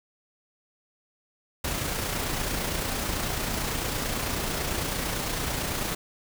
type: noise with amplitude modulation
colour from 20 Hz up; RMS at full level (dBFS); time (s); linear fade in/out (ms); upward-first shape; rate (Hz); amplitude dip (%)
pink; -28; 1.64-5.95; 5; sine; 29; 35
effects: none